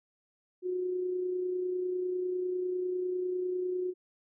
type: tone with amplitude modulation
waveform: sine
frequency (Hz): 364.3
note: F#4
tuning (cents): -27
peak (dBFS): -28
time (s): 0.62-3.94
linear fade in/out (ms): 50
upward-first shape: sine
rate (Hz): 30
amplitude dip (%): 35
effects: none